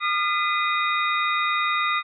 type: tone cluster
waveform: sine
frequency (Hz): 1216 / 1386 / 2013 / 2466 / 3727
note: D#6 / F6 / B6 / D#7 / A#7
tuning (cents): -40 / -14 / +33 / -16 / -1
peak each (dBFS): -23 / -32 / -27 / -29 / -30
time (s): 0-2.03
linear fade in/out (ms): 50
effects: none